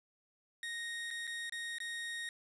30% pulse tone with dropouts, 1864.7 Hz, A#6, in tune, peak -36 dBFS, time 0.63-2.29 s, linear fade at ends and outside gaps 1 ms, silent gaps 1.105-1.11 / 1.27-1.275 / 1.496-1.523 / 1.784-1.802 s, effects resampled to 24000 Hz + 11-bit

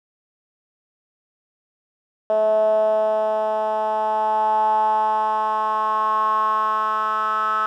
10% pulse tone with band-pass filter sweep, 216.2 Hz, A3, 30 cents flat, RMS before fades -20 dBFS, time 2.3-7.66 s, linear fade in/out 0 ms, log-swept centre 620 to 1300 Hz, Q 7.3, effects none

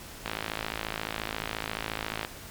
click train, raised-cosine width 0.3 ms, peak -14 dBFS, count 109, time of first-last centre 0.26-2.249 s, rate 54.3 Hz, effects pink hiss -44 dBFS RMS until 2.5 s + MP3 96 kbps

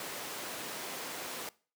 pink high-pass noise, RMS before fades -41 dBFS, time 0-1.49 s, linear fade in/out 2 ms, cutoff 330 Hz, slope 12 dB/octave, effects noise-tail reverb RT60 0.4 s tail -22 dB re dry

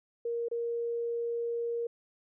sine tone with dropouts, 468.9 Hz, A#4, 10 cents sharp, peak -30 dBFS, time 0.25-1.87 s, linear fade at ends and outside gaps 5 ms, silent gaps 0.485-0.513 s, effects none

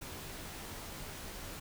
pink noise with comb filter, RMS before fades -45 dBFS, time 0.01-1.6 s, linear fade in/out 10 ms, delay 17 ms, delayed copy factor -0.55, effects none

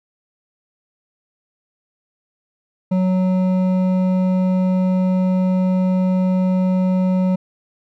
sine tone with hard clipping, 185.2 Hz, F#3, 2 cents sharp, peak -16 dBFS, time 2.91-7.36 s, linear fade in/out 10 ms, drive 9 dB, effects none

